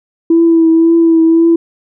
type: tone with vibrato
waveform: sine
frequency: 329.6 Hz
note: E4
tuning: in tune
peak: -4 dBFS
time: 0.3-1.56 s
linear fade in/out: 5 ms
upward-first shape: triangle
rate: 1.9 Hz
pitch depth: 29 cents each way
effects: tanh soft clip ceiling 0 dBFS